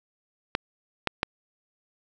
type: clicks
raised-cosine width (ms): 0.3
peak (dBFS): -7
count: 3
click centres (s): 0.551 / 1.073 / 1.231
effects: none